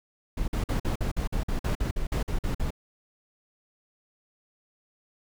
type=noise bursts; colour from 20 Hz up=brown; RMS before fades=-27 dBFS; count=15; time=0.37-2.706 s; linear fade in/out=5 ms; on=110 ms; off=49 ms; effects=none

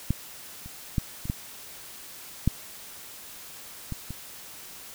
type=clicks; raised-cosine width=5 ms; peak=-11 / -29 / -11 / -24 / -14 / -8 / -19 / -23 dBFS; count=8; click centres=0.106 / 0.66 / 0.982 / 1.255 / 1.299 / 2.476 / 3.923 / 4.106 s; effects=white hiss -44 dBFS RMS until 4.94 s

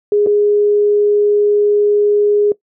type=tone with dropouts; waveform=sine; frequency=413.8 Hz; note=G#4; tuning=6 cents flat; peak=-9 dBFS; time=0.12-2.52 s; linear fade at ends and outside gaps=2 ms; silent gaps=0.263-0.27 s; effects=noise-tail reverb RT60 0.1 s tail -19 dB re dry

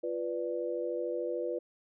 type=chord; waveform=sine; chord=B diminished; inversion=second; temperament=equal with one note detuned; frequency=348.2 / 493.9 / 587.3 Hz; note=F4 / B4 / D5; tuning=-5 / 0 / 0 cents; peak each=-36 / -34 / -38 dBFS; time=0.03-1.59 s; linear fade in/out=10 ms; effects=none

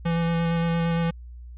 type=tone with vibrato; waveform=square; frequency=167.6 Hz; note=E3; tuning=29 cents sharp; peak=-22 dBFS; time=0.05-1.11 s; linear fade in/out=10 ms; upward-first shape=square; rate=8.7 Hz; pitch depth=10 cents each way; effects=added 60 Hz sine -38 dBFS peak until 1.57 s + resampled to 8000 Hz

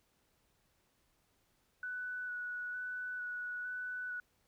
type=tone with vibrato; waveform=sine; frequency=1480 Hz; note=F#6; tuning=in tune; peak=-38 dBFS; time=1.83-4.2 s; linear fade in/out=2 ms; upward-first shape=square; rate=1.1 Hz; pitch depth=12 cents each way; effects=pink hiss -75 dBFS RMS until 4.47 s

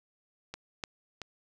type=clicks; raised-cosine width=0.2 ms; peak=-22 / -17 / -22 dBFS; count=3; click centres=0.54 / 0.838 / 1.217 s; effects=none

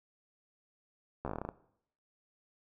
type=slowing click train; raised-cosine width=1 ms; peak=-23 dBFS; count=11; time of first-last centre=1.25-1.489 s; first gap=13 ms; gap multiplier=1.13; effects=noise-tail reverb RT60 0.7 s tail -18 dB re dry

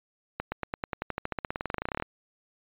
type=accelerating click train; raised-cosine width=0.5 ms; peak=-15 dBFS; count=28; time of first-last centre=0.4-2.024 s; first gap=120 ms; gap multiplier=0.94; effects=resampled to 8000 Hz

